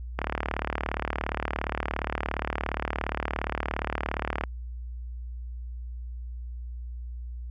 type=click train; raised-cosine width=0.5 ms; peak=-12 dBFS; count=159; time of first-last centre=0.19-4.437 s; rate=37.2 Hz; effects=added 60 Hz sine -34 dBFS peak until 7.5 s